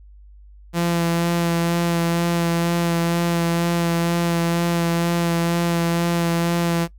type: tone with vibrato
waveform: sawtooth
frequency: 170 Hz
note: F3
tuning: 46 cents flat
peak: -14 dBFS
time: 0.73-6.88 s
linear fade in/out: 50 ms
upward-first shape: sine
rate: 2.1 Hz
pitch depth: 14 cents each way
effects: noise-tail reverb RT60 0.1 s tail -19 dB re dry + added 50 Hz sine -42 dBFS peak until 6.98 s